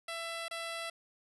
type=tone with dropouts; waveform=10% pulse; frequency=667 Hz; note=E5; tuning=20 cents sharp; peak=-29 dBFS; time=0.08-0.9 s; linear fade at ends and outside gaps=5 ms; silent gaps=0.483-0.51 s; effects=resampled to 24000 Hz + 10-bit